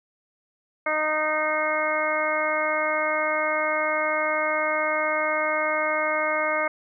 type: harmonic tone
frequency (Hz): 308.1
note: D#4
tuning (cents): -17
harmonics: 1 / 2 / 3 / 4 / 5 / 6 / 7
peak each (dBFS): -37 / -26 / -32 / -28 / -31 / -36 / -27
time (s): 0.86-6.68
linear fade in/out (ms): 5
effects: none